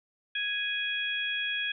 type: harmonic tone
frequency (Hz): 830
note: G#5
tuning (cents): -1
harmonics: 2 / 3 / 4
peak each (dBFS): -33 / -33 / -33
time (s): 0.35-1.72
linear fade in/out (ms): 5
effects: none